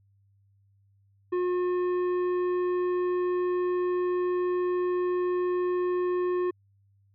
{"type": "tone with tanh clipping", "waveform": "triangle", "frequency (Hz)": 359.3, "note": "F4", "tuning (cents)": 49, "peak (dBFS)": -26, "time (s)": [1.32, 6.51], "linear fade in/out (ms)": 10, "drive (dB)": 14, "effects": ["added 99 Hz sine -61 dBFS peak until 7.14 s"]}